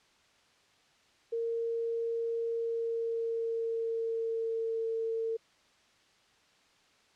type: tone with pitch glide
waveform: sine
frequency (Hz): 461.1 to 451.9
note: A#4 to A4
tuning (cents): -19 to +46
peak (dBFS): -30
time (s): 1.32-5.37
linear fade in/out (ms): 10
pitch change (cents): -35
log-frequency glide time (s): 2.51-4.88
effects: white hiss -65 dBFS RMS until 7.15 s + low-pass 5000 Hz 12 dB/octave